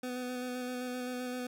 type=tone with vibrato; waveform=25% pulse; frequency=250 Hz; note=B3; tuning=21 cents sharp; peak=-32 dBFS; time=0.03-1.47 s; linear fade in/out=5 ms; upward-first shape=square; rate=7.7 Hz; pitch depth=13 cents each way; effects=none